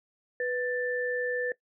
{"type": "tone pair together", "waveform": "sine", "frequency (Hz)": [494.4, 1768], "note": ["B4", "A6"], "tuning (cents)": [2, 8], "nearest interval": "octave + minor seventh", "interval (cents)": 2206, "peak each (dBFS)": [-29, -32], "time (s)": [0.4, 1.52], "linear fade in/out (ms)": 2, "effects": ["noise-tail reverb RT60 0.1 s tail -19 dB re dry"]}